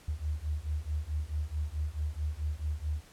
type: beating tone pair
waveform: sine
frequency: 73.4 / 78 Hz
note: D2 / D#2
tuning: 0 / +5 cents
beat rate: 4.6 Hz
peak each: -34 / -34 dBFS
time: 0.08-3.01 s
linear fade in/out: 5 ms
effects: pink hiss -57 dBFS RMS until 3.12 s + low-pass 12000 Hz 12 dB/octave